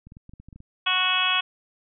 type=clicks; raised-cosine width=5 ms; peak=-32 dBFS; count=10; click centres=0.07 / 0.121 / 0.169 / 0.294 / 0.336 / 0.4 / 0.486 / 0.528 / 0.56 / 0.604 s
type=harmonic tone; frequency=369.2 Hz; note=F#4; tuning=4 cents flat; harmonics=2 / 3 / 4 / 5 / 6 / 7 / 8 / 9; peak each=-34 / -27 / -29 / -36 / -34 / -25 / -29 / -25 dBFS; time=0.86-1.41 s; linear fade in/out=10 ms
effects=none